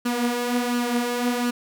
sawtooth tone with flanger, 242.4 Hz, B3, 32 cents flat, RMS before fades -24 dBFS, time 0.05-1.51 s, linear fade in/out 10 ms, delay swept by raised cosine 0.68 to 6.48 ms, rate 1.4 Hz, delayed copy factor +0.55, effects none

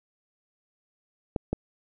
clicks, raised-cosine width 2 ms, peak -13 dBFS, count 2, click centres 1.362 / 1.53 s, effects none

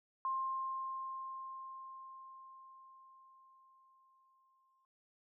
sine tone with exponential decay, 1058 Hz, C6, 19 cents sharp, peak -33 dBFS, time 0.25-4.85 s, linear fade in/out 1 ms, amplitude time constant 1000 ms, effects none

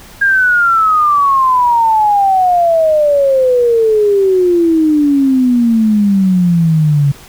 sine exponential sweep, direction down, 1626 to 139.2 Hz, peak -7 dBFS, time 0.21-7.12 s, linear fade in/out 10 ms, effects pink hiss -37 dBFS RMS until 7.28 s

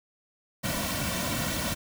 pink noise with comb filter, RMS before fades -30 dBFS, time 0.63-1.75 s, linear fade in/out 20 ms, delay 2.4 ms, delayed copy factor -0.75, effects none

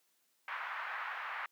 white band-pass noise, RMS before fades -41 dBFS, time 0.48-1.46 s, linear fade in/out 2 ms, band 890 to 1900 Hz, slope 24 dB/octave, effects white hiss -75 dBFS RMS until 1.51 s + high-pass 200 Hz 12 dB/octave

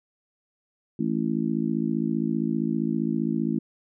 harmonic tone, 55.2 Hz, A1, 6 cents sharp, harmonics 3 / 4 / 5 / 6, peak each -30 / -26 / -29 / -30 dBFS, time 0.99-3.59 s, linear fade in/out 5 ms, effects none

